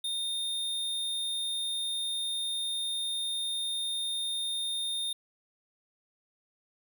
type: tone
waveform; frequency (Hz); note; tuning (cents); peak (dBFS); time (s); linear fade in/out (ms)
square; 3650; A#7; -37; -31; 0.04-5.13; 5
effects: none